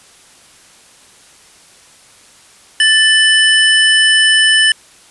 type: tone pair together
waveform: square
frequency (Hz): 1760 / 2993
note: A6 / F#7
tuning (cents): 0 / +19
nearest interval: major sixth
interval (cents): 919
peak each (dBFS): -11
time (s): 2.8-4.72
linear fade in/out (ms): 2
effects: white hiss -44 dBFS RMS until 5.1 s + resampled to 24000 Hz